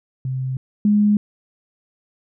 sine tone pair in turn, 130.5 / 207.9 Hz, C3 / G#3, -4 / +2 cents, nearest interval minor sixth, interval 806 cents, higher second, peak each -21 / -12 dBFS, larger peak second, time 0.25-0.57 / 0.85-1.17 s, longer neither, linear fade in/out 2 ms, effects none

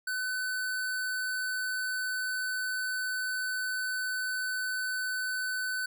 square tone, 1509 Hz, F#6, 34 cents sharp, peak -31 dBFS, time 0.07-5.86 s, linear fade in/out 5 ms, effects none

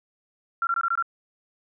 sine tone bursts, 1369 Hz, F6, 35 cents flat, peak -21 dBFS, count 6, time 0.62-1.025 s, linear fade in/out 2 ms, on 50 ms, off 21 ms, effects none

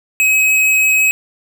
sine tone with tanh clipping, 2549 Hz, D#7, 41 cents sharp, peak -11 dBFS, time 0.2-1.11 s, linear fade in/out 0 ms, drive 17 dB, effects none

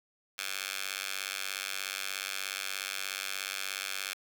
10% pulse tone with high-pass filter, 96.8 Hz, G2, 21 cents flat, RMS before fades -37 dBFS, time 0.38-4.14 s, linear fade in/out 10 ms, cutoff 2200 Hz, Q 1, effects 9-bit

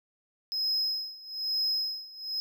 triangle tone with tremolo, 5110 Hz, D#8, 45 cents sharp, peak -24 dBFS, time 0.52-2.4 s, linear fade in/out 0 ms, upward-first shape sine, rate 1.1 Hz, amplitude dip 90%, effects none

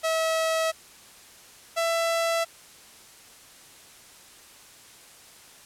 sawtooth tone pair in turn, 646 / 666.1 Hz, E5 / E5, -35 / +18 cents, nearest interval minor second, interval 53 cents, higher second, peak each -19 dBFS, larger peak neither, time 0.03-0.72 / 1.76-2.45 s, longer neither, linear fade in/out 20 ms, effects white hiss -50 dBFS RMS until 5.65 s + low-pass 11000 Hz 12 dB/octave

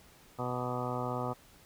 harmonic tone with a mistuned harmonic, 124.2 Hz, B2, 10 cents sharp, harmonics 1 / 2 / 3 / 4 / 5 / 6 / 7 / 8 / 9 / 10, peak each -38 / -40 / -43 / -40 / -42 / -41 / -43 / -44 / -44 / -42 dBFS, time 0.38-1.34 s, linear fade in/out 20 ms, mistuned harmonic 9, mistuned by +43 cents, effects pink hiss -59 dBFS RMS until 1.65 s

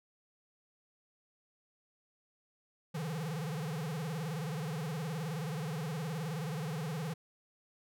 square tone with vibrato, 156.6 Hz, D#3, 11 cents sharp, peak -36 dBFS, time 2.94-7.14 s, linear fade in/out 10 ms, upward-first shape sine, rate 19 Hz, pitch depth 190 cents each way, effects none

